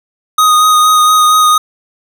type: tone with vibrato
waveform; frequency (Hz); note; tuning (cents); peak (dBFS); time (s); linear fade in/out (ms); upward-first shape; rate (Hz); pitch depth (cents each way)
square; 1244.5; D#6; 0; -6; 0.38-1.58; 5; sine; 4.3; 15
effects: none